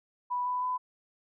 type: tone with pitch steps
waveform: sine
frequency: 986 / 994.6 / 1003.2 Hz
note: B5 / B5 / B5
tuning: -3 / +12 / +27 cents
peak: -28 dBFS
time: 0.3-0.78 s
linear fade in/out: 20 ms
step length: 160 ms
effects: none